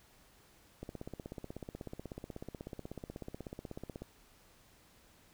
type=click train; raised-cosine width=2 ms; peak=-29 dBFS; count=53; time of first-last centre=0.83-4.02 s; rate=16.3 Hz; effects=pink hiss -64 dBFS RMS until 5.33 s